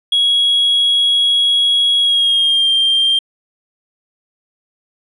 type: tone with pitch glide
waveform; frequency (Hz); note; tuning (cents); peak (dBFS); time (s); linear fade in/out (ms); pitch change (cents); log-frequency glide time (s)
triangle; 3322 to 3181; G#7 to G7; 0 to +25; -8; 0.12-3.19; 5; -75; 2-2.7
effects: tanh soft clip ceiling -6 dBFS + resampled to 24000 Hz